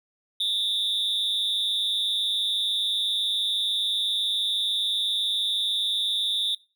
triangle tone with amplitude modulation, 3627 Hz, A#7, 48 cents flat, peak -17 dBFS, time 0.4-6.55 s, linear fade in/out 5 ms, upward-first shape sine, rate 200 Hz, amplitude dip 100%, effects noise-tail reverb RT60 0.3 s tail -20 dB re dry

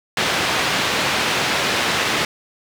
white band-pass noise, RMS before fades -20 dBFS, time 0.17-2.25 s, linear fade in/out 2 ms, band 100 to 3200 Hz, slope 12 dB/octave, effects none

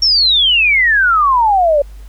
sine exponential sweep, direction down, 5588 to 554.4 Hz, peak -8 dBFS, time 0.02-1.82 s, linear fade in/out 5 ms, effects added 50 Hz sine -30 dBFS peak until 2.08 s + pink hiss -49 dBFS RMS until 2.08 s

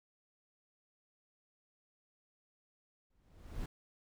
brown noise with exponential growth, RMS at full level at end -37 dBFS, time 3.1-3.66 s, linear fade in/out 5 ms, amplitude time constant 120 ms, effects none

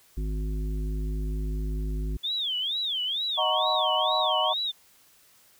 harmonic tone, 52.2 Hz, G#1, 10 cents sharp, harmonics 1 / 3 / 5 / 7, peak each -27 / -37 / -41 / -44 dBFS, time 0.17-2.17 s, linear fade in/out 5 ms
sine tone with vibrato, 3401 Hz, G#7, 40 cents sharp, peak -26 dBFS, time 2.23-4.72 s, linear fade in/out 20 ms, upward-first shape sine, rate 2.2 Hz, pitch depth 250 cents each way
sine chord, D# minor seventh, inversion none, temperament equal, 622.3 / 740 / 932.3 / 1108.7 Hz, D#5 / F#5 / A#5 / C#6, 0 / 0 / 0 / 0 cents, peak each -29 dBFS, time 3.37-4.54 s, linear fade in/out 20 ms
effects white hiss -59 dBFS RMS until 5.59 s

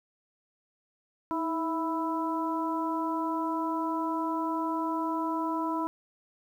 harmonic tone with a mistuned harmonic, 329.6 Hz, E4, in tune, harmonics 1 / 2 / 3 / 4, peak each -31 / -38 / -31 / -39 dBFS, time 1.31-5.87 s, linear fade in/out 0 ms, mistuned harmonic 1, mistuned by -55 cents, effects 10-bit

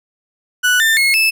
35% pulse tone with pitch steps, 1480 / 1790.8 / 2167 / 2622 Hz, F#6 / A6 / C#7 / E7, 0 / +30 / -40 / -10 cents, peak -9 dBFS, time 0.63-1.31 s, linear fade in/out 20 ms, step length 170 ms, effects none

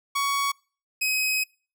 sawtooth tone pair in turn, 1120 / 2533 Hz, C#6 / D#7, +18 / +30 cents, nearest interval octave + major second, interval 1412 cents, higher second, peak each -19 dBFS, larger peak neither, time 0.15-0.52 / 1.01-1.44 s, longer second, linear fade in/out 10 ms, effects noise-tail reverb RT60 0.4 s tail -26 dB re dry

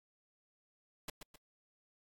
pink noise with echo, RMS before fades -41 dBFS, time 1.08-1.1 s, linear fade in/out 5 ms, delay 130 ms, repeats 2, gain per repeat -7 dB, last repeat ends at 1.36 s, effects AAC 64 kbps

